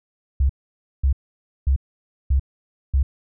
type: tone bursts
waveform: sine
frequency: 67.4 Hz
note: C#2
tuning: 48 cents flat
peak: -14 dBFS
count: 5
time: 0.4-3.03 s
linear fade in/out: 5 ms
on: 94 ms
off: 540 ms
effects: none